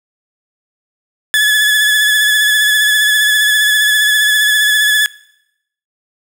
30% pulse tone with vibrato, 1714 Hz, A6, 46 cents flat, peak -6 dBFS, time 1.34-5.06 s, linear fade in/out 0 ms, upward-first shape sine, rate 15 Hz, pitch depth 29 cents each way, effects noise-tail reverb RT60 0.8 s tail -21 dB re dry

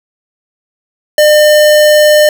square tone, 603 Hz, D5, 46 cents sharp, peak -4 dBFS, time 1.18-2.29 s, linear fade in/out 2 ms, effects none

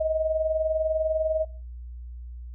sine tone with tremolo, 632 Hz, D#5, 27 cents sharp, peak -20 dBFS, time 0-1.45 s, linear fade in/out 10 ms, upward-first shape sine, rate 20 Hz, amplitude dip 60%, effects noise-tail reverb RT60 0.4 s tail -20 dB re dry + added 60 Hz sine -36 dBFS peak until 2.54 s

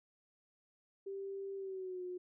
sine tone with pitch glide, 392 to 361.5 Hz, G4 to F#4, 0 to -40 cents, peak -40 dBFS, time 1.06-2.18 s, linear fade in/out 10 ms, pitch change -140 cents, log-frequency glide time 1.56-2.03 s, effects none

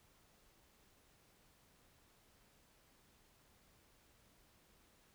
silence, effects pink hiss -70 dBFS RMS until 5.14 s

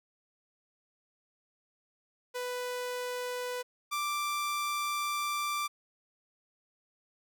sawtooth tone pair in turn, 495.6 / 1176.5 Hz, B4 / D6, +6 / +3 cents, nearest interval octave + minor third, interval 1497 cents, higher second, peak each -30 / -27 dBFS, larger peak second, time 2.34-3.63 / 3.91-5.68 s, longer second, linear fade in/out 20 ms, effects none

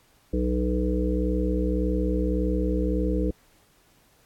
harmonic tone, 61.74 Hz, B1, in tune, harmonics 1 / 3 / 5 / 7 / 8, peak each -25 / -29 / -28 / -32 / -31 dBFS, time 0.33-3.31 s, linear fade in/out 5 ms, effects pink hiss -61 dBFS RMS until 4.25 s + AAC 64 kbps

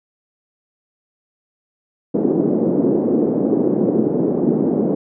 white band-pass noise, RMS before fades -17 dBFS, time 2.14-4.95 s, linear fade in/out 10 ms, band 190 to 410 Hz, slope 24 dB/octave, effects none

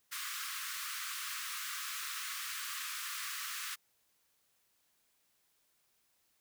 pink high-pass noise, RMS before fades -41 dBFS, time 0.11-3.76 s, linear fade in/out 20 ms, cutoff 1100 Hz, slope 96 dB/octave, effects white hiss -75 dBFS RMS until 6.4 s

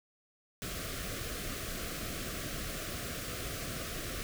pink band-stop noise, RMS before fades -39 dBFS, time 0.62-4.23 s, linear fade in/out 0 ms, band 730 to 1100 Hz, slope 96 dB/octave, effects none

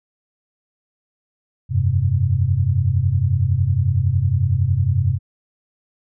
sine chord, F suspended second, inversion none, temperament just, 87.31 / 98.22 / 130.96 Hz, F2 / G2 / C3, 0 / +4 / +2 cents, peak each -21 / -18 / -19 dBFS, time 1.69-5.19 s, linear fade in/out 50 ms, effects none

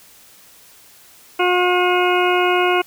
harmonic tone, 359.4 Hz, F4, 50 cents sharp, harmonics 1 / 2 / 3 / 4 / 6 / 7 / 8, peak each -17 / -20 / -22 / -23 / -25 / -25 / -26 dBFS, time 1.39-2.82 s, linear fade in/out 10 ms, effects white hiss -47 dBFS RMS until 2.86 s

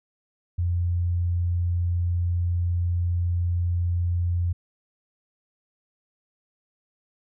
sine tone, 87.31 Hz, F2, in tune, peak -21 dBFS, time 0.58-4.53 s, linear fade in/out 10 ms, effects none

